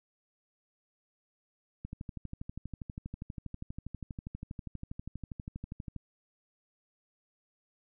click train, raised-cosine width 5 ms, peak -27 dBFS, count 52, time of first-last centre 1.85-5.963 s, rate 12.4 Hz, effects none

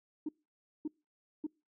sine tone bursts, 305.7 Hz, D#4, 30 cents flat, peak -32 dBFS, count 3, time 0.26-1.467 s, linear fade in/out 5 ms, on 29 ms, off 560 ms, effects noise-tail reverb RT60 0.3 s tail -26 dB re dry + tanh soft clip ceiling -29 dBFS

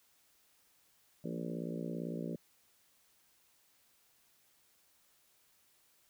harmonic tone with a mistuned harmonic, 57.8 Hz, A#1, 14 cents flat, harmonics 3 / 4 / 5 / 6 / 7 / 8 / 9 / 10, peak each -41 / -43 / -45 / -47 / -48 / -49 / -50 / -51 dBFS, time 1.24-2.36 s, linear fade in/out 5 ms, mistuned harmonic 3, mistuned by -51 cents, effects white hiss -70 dBFS RMS until 6.09 s

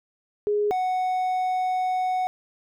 sine / triangle tone pair in turn, 415.3 / 740 Hz, G#4 / F#5, 0 / 0 cents, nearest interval minor seventh, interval 1000 cents, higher second, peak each -20 dBFS, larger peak neither, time 0.47-0.71 / 0.71-2.27 s, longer second, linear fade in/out 0 ms, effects none

